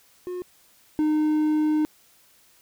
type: tone pair in turn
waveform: triangle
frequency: 360 / 306.2 Hz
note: F#4 / D#4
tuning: -47 / -28 cents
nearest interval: minor third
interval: 281 cents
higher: first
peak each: -27 / -17 dBFS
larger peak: second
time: 0.27-0.42 / 0.99-1.85 s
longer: second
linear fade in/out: 0 ms
effects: white hiss -58 dBFS RMS until 2.61 s